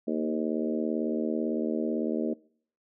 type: harmonic tone with a mistuned harmonic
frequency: 78 Hz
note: D#2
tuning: 5 cents sharp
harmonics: 3 / 4 / 5 / 6 / 7 / 8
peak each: -30 / -32 / -34 / -36 / -37 / -38 dBFS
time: 0.07-2.34 s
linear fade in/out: 10 ms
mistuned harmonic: 3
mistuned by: -18 cents
effects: noise-tail reverb RT60 0.6 s tail -25 dB re dry